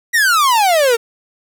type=exponential sweep; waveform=45% pulse; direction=down; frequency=1953 to 446.4 Hz; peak=-10 dBFS; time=0.13-0.97 s; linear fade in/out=20 ms; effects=none